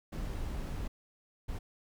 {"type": "noise bursts at uneven times", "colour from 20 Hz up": "brown", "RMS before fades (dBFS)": -37, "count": 2, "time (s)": [[0.12, 0.88], [1.48, 1.59]], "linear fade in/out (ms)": 10, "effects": []}